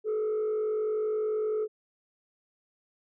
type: tone with frequency modulation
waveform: sine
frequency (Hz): 430.8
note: A4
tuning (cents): -37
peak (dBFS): -24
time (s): 0.04-1.68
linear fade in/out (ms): 50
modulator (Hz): 50.7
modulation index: 0.34
effects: tanh soft clip ceiling -25 dBFS